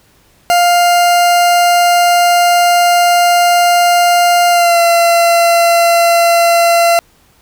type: tone with pitch glide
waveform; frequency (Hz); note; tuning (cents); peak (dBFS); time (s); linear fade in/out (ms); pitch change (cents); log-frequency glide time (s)
40% pulse; 701 to 681.8; F5 to F5; +6 to -42; -6; 0.5-6.99; 0; -48; 4.5-4.8
effects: pink hiss -50 dBFS RMS until 7.41 s